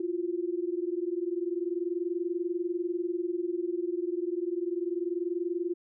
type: tone pair together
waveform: sine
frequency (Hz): 341.1 / 361.4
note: F4 / F#4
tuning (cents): -41 / -41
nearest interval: minor second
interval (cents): 100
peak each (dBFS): -31 / -32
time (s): 0-5.74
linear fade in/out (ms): 5
effects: none